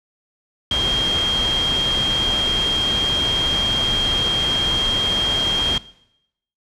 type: tone in noise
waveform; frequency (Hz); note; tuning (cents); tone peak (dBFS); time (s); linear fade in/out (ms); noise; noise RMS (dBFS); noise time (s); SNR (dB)
sine; 3218; G7; +45; -17; 0.71-5.78; 2; pink; -25; 0.71-5.78; +5
effects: noise-tail reverb RT60 0.8 s tail -19 dB re dry + low-pass 6000 Hz 12 dB/octave